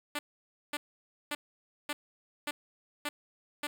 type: tone bursts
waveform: 5% pulse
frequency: 293.7 Hz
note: D4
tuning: in tune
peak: -21 dBFS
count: 7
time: 0.15-3.67 s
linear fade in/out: 5 ms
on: 40 ms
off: 540 ms
effects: none